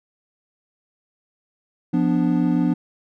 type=chord; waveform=triangle; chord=B diminished; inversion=second; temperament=equal; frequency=174.61 / 246.9 / 293.7 Hz; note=F3 / B3 / D4; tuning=0 / 0 / 0 cents; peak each=-19 dBFS; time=1.93-2.74 s; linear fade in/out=10 ms; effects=none